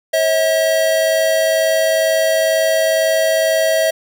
square tone pair together, 542 / 644.1 Hz, C#5 / E5, -39 / -40 cents, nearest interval minor third, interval 299 cents, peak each -21 / -14 dBFS, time 0.13-3.91 s, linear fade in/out 10 ms, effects none

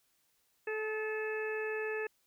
harmonic tone with a mistuned harmonic, 433.5 Hz, A4, 26 cents flat, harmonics 1 / 2 / 3 / 4 / 5 / 6, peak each -35 / -47 / -50 / -40 / -52 / -44 dBFS, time 0.67-2.07 s, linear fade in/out 5 ms, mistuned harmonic 3, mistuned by -26 cents, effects white hiss -74 dBFS RMS until 2.26 s

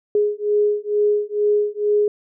sine beating tone pair, 415.3 / 417.5 Hz, G#4 / G#4, 0 / +9 cents, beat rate 2.2 Hz, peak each -19 dBFS, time 0.15-2.08 s, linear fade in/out 2 ms, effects none

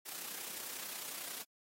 white noise with amplitude modulation, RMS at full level -42 dBFS, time 0.05-1.44 s, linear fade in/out 20 ms, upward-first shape sine, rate 31.1 Hz, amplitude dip 50%, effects high-pass 200 Hz 12 dB/octave + AAC 48 kbps

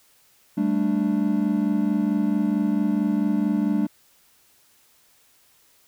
triangle chord, G suspended second, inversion none, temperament just, 196 / 220.5 / 294 Hz, G3 / A3 / D4, 0 / +4 / +2 cents, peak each -22 dBFS, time 0.57-3.87 s, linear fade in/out 10 ms, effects white hiss -59 dBFS RMS until 5.87 s

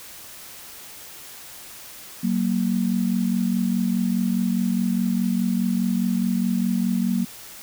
sine tone pair together, 188.26 / 233.1 Hz, F#3 / A#3, +30 / 0 cents, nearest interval major third, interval 370 cents, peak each -22 dBFS, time 2.23-7.25 s, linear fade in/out 10 ms, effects white hiss -41 dBFS RMS until 7.62 s

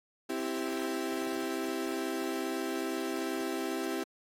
35% pulse chord, C major, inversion none, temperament equal, 261.6 / 329.6 / 392 Hz, C4 / E4 / G4, 0 / 0 / 0 cents, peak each -36 / -34 / -35 dBFS, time 0.29-4.04 s, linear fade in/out 10 ms, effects AAC 48 kbps

